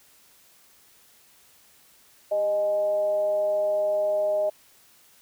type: tone with frequency modulation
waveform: sine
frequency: 617 Hz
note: D#5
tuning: 15 cents flat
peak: -21 dBFS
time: 2.31-4.5 s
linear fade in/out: 10 ms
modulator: 218 Hz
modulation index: 0.29
effects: white hiss -57 dBFS RMS until 5.21 s